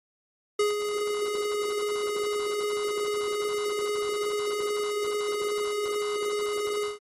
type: tone with ADSR envelope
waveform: square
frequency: 415.9 Hz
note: G#4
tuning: 2 cents sharp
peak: -21 dBFS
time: 0.59-6.99 s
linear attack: 6 ms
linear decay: 160 ms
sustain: -7 dB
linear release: 140 ms
effects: AAC 32 kbps